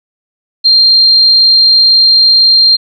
sine tone, 4186 Hz, C8, in tune, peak -3 dBFS, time 0.64-2.77 s, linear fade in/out 20 ms, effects none

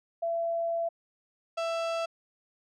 sine / 35% pulse tone pair in turn, 672 / 663.9 Hz, E5 / E5, +33 / +12 cents, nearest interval unison, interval 21 cents, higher first, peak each -27 dBFS, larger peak neither, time 0.22-0.89 / 1.57-2.06 s, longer first, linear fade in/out 10 ms, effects low-pass 5000 Hz 12 dB/octave

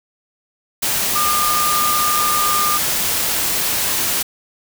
sine tone in noise, 1208 Hz, D6, 48 cents sharp, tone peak -17 dBFS, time 1.15-2.78 s, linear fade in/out 10 ms, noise white, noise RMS -19 dBFS, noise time 0.82-4.23 s, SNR -1 dB, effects none

